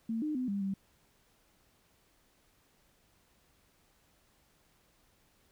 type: tone with pitch steps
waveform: sine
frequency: 225.9 / 304.4 / 253.9 / 200 / 194.6 Hz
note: A3 / D#4 / B3 / G3 / G3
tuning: +46 / -38 / +48 / +35 / -12 cents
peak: -31 dBFS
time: 0.09-0.74 s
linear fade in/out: 5 ms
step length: 130 ms
effects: pink hiss -69 dBFS RMS until 5.51 s